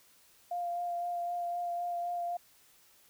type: tone with vibrato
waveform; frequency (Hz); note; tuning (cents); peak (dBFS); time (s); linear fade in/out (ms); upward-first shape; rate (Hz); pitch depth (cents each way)
sine; 698.5; F5; 0; -32; 0.51-2.37; 5; sine; 3.9; 14
effects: white hiss -63 dBFS RMS until 3.09 s